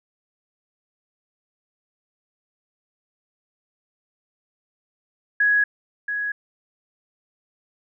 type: tone with echo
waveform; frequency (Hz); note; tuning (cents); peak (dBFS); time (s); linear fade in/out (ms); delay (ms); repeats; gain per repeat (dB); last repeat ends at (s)
sine; 1669; G#6; +8; -15; 5.4-5.64; 5; 680; 1; -8; 6.32
effects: none